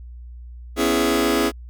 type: chord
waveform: sawtooth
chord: C# minor seventh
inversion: third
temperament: just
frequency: 249.5 / 277.2 / 332.6 / 415.8 Hz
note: B3 / C#4 / E4 / G#4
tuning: +18 / 0 / +16 / +2 cents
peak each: -20 / -19 / -18 / -18 dBFS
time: 0.76-1.52 s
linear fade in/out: 50 ms
effects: added 60 Hz sine -35 dBFS peak until 1.69 s